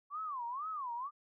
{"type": "tone with vibrato", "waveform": "sine", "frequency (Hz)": 1100, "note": "C#6", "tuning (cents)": -14, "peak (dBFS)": -37, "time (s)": [0.1, 1.11], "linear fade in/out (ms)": 50, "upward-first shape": "sine", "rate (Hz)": 2.1, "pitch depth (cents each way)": 280, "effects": []}